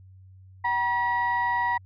sine tone cluster, 766 / 958 / 1932 Hz, G5 / A#5 / B6, -40 / +47 / -39 cents, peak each -32 / -23 / -27 dBFS, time 0.64-1.78 s, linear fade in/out 10 ms, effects tanh soft clip ceiling -16 dBFS + added 94 Hz sine -47 dBFS peak until 1.85 s

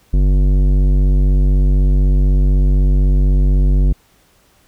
sine tone with tanh clipping, 48 Hz, G1, 36 cents flat, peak -11 dBFS, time 0.13-3.93 s, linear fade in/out 10 ms, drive 14 dB, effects pink hiss -54 dBFS RMS until 4.67 s

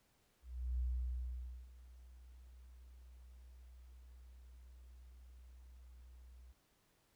sine tone with ADSR envelope, 61.7 Hz, B1, 1 cent flat, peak -34 dBFS, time 0.42-6.53 s, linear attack 370 ms, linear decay 890 ms, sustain -21 dB, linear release 19 ms, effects pink hiss -75 dBFS RMS until 7.15 s

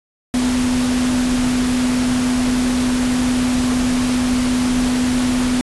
sine tone in noise, 250 Hz, B3, 21 cents sharp, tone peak -15 dBFS, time 0.34-5.61 s, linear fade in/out 0 ms, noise pink, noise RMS -24 dBFS, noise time 0.34-5.61 s, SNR +6 dB, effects resampled to 24000 Hz

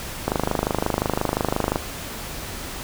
click train, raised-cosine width 1 ms, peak -6 dBFS, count 39, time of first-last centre 0.28-1.759 s, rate 25.7 Hz, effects pink hiss -33 dBFS RMS until 2.83 s

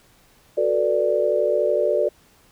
sine chord, B minor seventh, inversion second, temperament equal with one note detuned, 370 / 443.3 / 493.9 / 587.3 Hz, F#4 / A4 / B4 / D5, 0 / +13 / 0 / 0 cents, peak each -25 / -23 / -25 / -20 dBFS, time 0.57-2.09 s, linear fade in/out 10 ms, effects pink hiss -56 dBFS RMS until 2.51 s

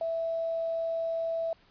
sine tone with quantisation, 659.3 Hz, E5, in tune, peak -28 dBFS, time 0.01-1.53 s, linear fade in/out 2 ms, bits 9, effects pink hiss -62 dBFS RMS until 1.7 s + resampled to 11025 Hz

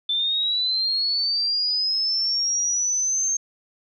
sine linear sweep, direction up, 3520 to 6400 Hz, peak -20 dBFS, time 0.09-3.37 s, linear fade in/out 5 ms, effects none

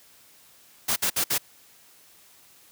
white noise bursts, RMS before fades -24 dBFS, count 4, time 0.88-1.382 s, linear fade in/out 10 ms, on 82 ms, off 58 ms, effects white hiss -55 dBFS RMS until 2.71 s + high-pass 60 Hz 12 dB/octave

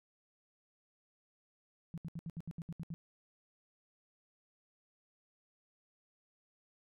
sine tone bursts, 165.5 Hz, E3, 7 cents sharp, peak -39 dBFS, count 10, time 1.94-2.94 s, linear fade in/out 0 ms, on 37 ms, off 70 ms, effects none

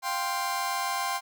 sawtooth chord, F suspended second, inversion none, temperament just, 698.5 / 785.8 / 1047.7 Hz, F5 / G5 / C6, 0 / +4 / +2 cents, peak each -32 / -28 / -26 dBFS, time 0.02-1.21 s, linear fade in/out 50 ms, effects none

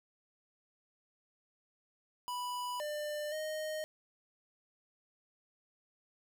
square tone with pitch steps, 986 / 597 / 620 Hz, B5 / D5 / D#5, -3 / +28 / -6 cents, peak -37 dBFS, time 2.28-3.84 s, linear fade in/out 0 ms, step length 520 ms, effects none

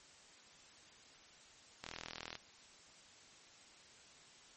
click train, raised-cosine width 0.2 ms, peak -26 dBFS, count 22, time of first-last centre 1.84-2.353 s, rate 40.9 Hz, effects white hiss -61 dBFS RMS until 4.56 s + MP3 32 kbps

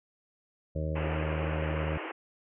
harmonic tone, 77.78 Hz, D#2, in tune, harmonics 1 / 2 / 3 / 4 / 5 / 6 / 7 / 8, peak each -32 / -34 / -47 / -42 / -48 / -43 / -38 / -47 dBFS, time 0.75-1.98 s, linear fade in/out 10 ms
pink band-pass noise, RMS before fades -38 dBFS, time 0.95-2.12 s, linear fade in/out 10 ms, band 290 to 2900 Hz, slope 96 dB/octave
effects none

